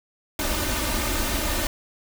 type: noise with comb filter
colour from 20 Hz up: pink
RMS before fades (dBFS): -25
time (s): 0.39-1.67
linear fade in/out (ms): 2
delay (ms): 3.3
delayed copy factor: +0.75
effects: none